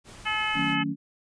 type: noise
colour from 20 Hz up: pink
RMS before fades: -46 dBFS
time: 0.04-0.77 s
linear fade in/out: 50 ms
type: harmonic tone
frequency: 430 Hz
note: A4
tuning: 40 cents flat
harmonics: 2 / 3 / 4 / 5 / 6 / 7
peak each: -32 / -32 / -32 / -32 / -32 / -32 dBFS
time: 0.25-0.84 s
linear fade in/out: 20 ms
type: chord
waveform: sine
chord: D# half-diminished seventh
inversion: none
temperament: just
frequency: 155.56 / 186.68 / 224 / 280 Hz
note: D#3 / F#3 / A3 / C#4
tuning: 0 / +16 / +31 / +18 cents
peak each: -33 / -34 / -34 / -28 dBFS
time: 0.54-0.96 s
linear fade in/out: 50 ms
effects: resampled to 22050 Hz